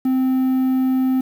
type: tone with quantisation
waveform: triangle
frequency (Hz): 260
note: C4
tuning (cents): -11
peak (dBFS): -13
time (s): 0.05-1.21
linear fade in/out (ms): 5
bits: 7
effects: none